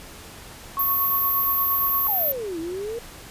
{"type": "tone with tremolo", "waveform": "sine", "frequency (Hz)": 1102, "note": "C#6", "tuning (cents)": -11, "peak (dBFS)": -23, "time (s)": [0.77, 2.07], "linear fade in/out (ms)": 0, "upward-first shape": "sine", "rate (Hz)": 8.6, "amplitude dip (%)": 55}
{"type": "tone", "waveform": "sine", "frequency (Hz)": 13430, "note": "G#9", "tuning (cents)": 18, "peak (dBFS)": -19, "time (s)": [0.79, 2.32], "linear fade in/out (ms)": 5}
{"type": "exponential two-way sweep", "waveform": "sine", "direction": "down then up", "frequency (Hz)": [880, 319.6, 477.6], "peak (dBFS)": -27, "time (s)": [2.08, 2.99], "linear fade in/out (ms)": 5, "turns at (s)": 2.59}
{"effects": ["pink hiss -42 dBFS RMS until 3.3 s", "resampled to 32000 Hz"]}